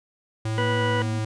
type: tone with pitch glide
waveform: square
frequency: 110 to 108.86 Hz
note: A2 to A2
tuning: 0 to -18 cents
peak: -25 dBFS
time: 0.45-1.25 s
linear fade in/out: 5 ms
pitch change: -18 cents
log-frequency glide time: 0.72-0.93 s
type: tone with vibrato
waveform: triangle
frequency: 233.1 Hz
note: A#3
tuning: in tune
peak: -30 dBFS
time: 0.58-1.19 s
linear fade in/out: 5 ms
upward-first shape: sine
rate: 11 Hz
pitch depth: 71 cents each way
type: harmonic tone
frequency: 490 Hz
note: B4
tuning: 14 cents flat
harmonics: 1 / 2 / 3 / 4 / 6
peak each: -26 / -29 / -31 / -32 / -34 dBFS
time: 0.58-1.02 s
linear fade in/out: 0 ms
effects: resampled to 22050 Hz